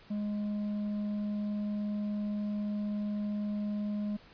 sine tone with tanh clipping, 207.7 Hz, G#3, in tune, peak -32 dBFS, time 0.1-4.17 s, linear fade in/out 10 ms, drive 5 dB, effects pink hiss -57 dBFS RMS until 4.33 s + resampled to 11025 Hz

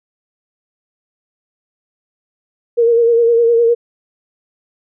sine tone with vibrato, 466.2 Hz, A#4, in tune, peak -8 dBFS, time 2.77-3.75 s, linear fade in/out 20 ms, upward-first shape sine, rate 9.8 Hz, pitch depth 37 cents each way, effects none

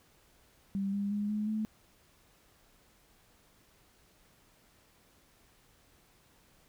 sine tone with pitch steps, 196.4 / 201.2 / 206.2 / 211.2 / 216.4 Hz, G3 / G3 / G#3 / G#3 / A3, +4 / +45 / -12 / +29 / -29 cents, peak -30 dBFS, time 0.75-1.65 s, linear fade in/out 0 ms, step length 180 ms, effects pink hiss -65 dBFS RMS until 6.68 s

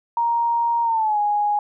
sine tone with pitch glide, 936 to 829.1 Hz, A#5 to G#5, +7 to -3 cents, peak -17 dBFS, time 0.17-1.59 s, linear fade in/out 2 ms, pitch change -210 cents, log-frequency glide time 0.83-1.19 s, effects none

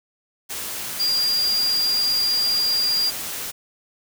sine tone in noise, 4795 Hz, D8, 35 cents sharp, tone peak -18 dBFS, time 0.99-3.11 s, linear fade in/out 20 ms, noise white, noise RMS -30 dBFS, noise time 0.49-3.52 s, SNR +9 dB, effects none

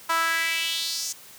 sawtooth tone with high-pass filter sweep, 329.2 Hz, E4, 2 cents flat, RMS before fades -26 dBFS, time 0.09-1.13 s, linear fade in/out 10 ms, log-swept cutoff 1100 to 6500 Hz, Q 3.3, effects white hiss -47 dBFS RMS until 1.38 s + high-pass 80 Hz 12 dB/octave

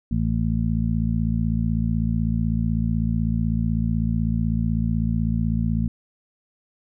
harmonic tone, 56 Hz, A1, 31 cents sharp, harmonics 1 / 2 / 3 / 4, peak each -25 / -25 / -25 / -25 dBFS, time 0.11-5.88 s, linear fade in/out 5 ms, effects none

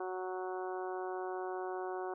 harmonic tone, 185 Hz, F#3, in tune, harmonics 2 / 3 / 4 / 5 / 6 / 7 / 8, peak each -39 / -48 / -42 / -48 / -48 / -54 / -51 dBFS, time 0-2.14 s, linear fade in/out 5 ms, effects none

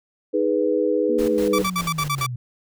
sine chord, G# minor, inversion second, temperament equal, 311.1 / 415.3 / 493.9 Hz, D#4 / G#4 / B4, 0 / 0 / 0 cents, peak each -23 / -22 / -21 dBFS, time 0.33-1.63 s, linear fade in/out 20 ms
sine linear sweep, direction down, 244.1 to 118.6 Hz, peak -26 dBFS, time 1.09-2.36 s, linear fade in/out 5 ms
pink noise with tremolo, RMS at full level -35 dBFS, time 1.18-2.26 s, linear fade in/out 10 ms, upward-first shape square, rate 5 Hz, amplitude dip 80%
sawtooth tone bursts, 1159 Hz, D6, 23 cents flat, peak -17 dBFS, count 7, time 1.53-2.265 s, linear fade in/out 5 ms, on 57 ms, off 56 ms
effects none

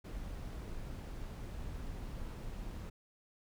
brown noise, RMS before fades -43 dBFS, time 0.04-2.9 s, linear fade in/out 10 ms, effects none

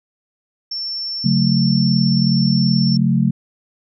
sine tone, 5410 Hz, E8, 44 cents sharp, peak -22 dBFS, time 0.71-2.97 s, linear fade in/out 5 ms
sine chord, F# minor, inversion second, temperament equal with one note detuned, 138.59 / 181.29 / 220 Hz, C#3 / F#3 / A3, 0 / -35 / 0 cents, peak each -17 dBFS, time 1.24-3.31 s, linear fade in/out 10 ms
effects none

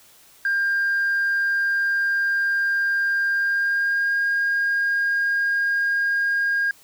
sine tone with pitch glide, 1600 to 1621.4 Hz, G6 to G#6, +35 to -42 cents, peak -17 dBFS, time 0.45-6.71 s, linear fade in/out 2 ms, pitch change +23 cents, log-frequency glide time 3.34-4.17 s, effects tanh soft clip ceiling -16 dBFS + white hiss -52 dBFS RMS until 6.83 s

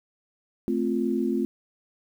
sine chord, F major, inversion first, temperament equal, 220 / 261.6 / 349.2 Hz, A3 / C4 / F4, 0 / 0 / 0 cents, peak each -27 dBFS, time 0.68-1.45 s, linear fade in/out 0 ms, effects 9-bit

